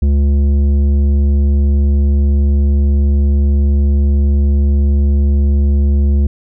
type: tone with tanh clipping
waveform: sine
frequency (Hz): 70.8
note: C#2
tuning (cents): +37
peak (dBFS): -10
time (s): 0.02-6.27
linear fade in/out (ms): 5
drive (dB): 10
effects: none